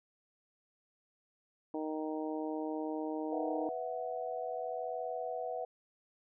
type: harmonic tone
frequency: 155.56 Hz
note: D#3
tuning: in tune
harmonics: 2 / 3 / 4 / 5 / 6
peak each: -37 / -41 / -43 / -45 / -47 dBFS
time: 1.74-3.69 s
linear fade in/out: 2 ms
type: chord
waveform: sine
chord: B suspended fourth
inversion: none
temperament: equal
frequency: 493.9 / 659.3 / 740 Hz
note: B4 / E5 / F#5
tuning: 0 / 0 / 0 cents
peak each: -40 dBFS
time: 3.32-5.65 s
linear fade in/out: 5 ms
effects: none